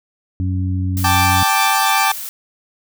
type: harmonic tone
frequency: 92.5 Hz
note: F#2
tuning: in tune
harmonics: 1 / 2 / 3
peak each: -17 / -27 / -26 dBFS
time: 0.4-1.43 s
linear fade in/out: 0 ms
type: noise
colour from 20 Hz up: blue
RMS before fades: -28 dBFS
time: 0.97-2.29 s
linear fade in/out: 0 ms
type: chord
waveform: sawtooth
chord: G suspended second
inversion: none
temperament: equal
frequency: 784 / 880 / 1174.7 Hz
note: G5 / A5 / D6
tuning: 0 / 0 / 0 cents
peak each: -14 dBFS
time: 1.04-2.12 s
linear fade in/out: 5 ms
effects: none